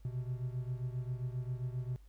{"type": "beating tone pair", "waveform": "triangle", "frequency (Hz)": [123.47, 130.97], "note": ["B2", "C3"], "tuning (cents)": [0, 2], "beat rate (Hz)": 7.5, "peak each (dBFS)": [-35, -39], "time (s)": [0.05, 1.96], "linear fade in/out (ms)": 0, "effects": ["added 50 Hz sine -54 dBFS peak until 2.08 s", "pink hiss -73 dBFS RMS until 2.08 s"]}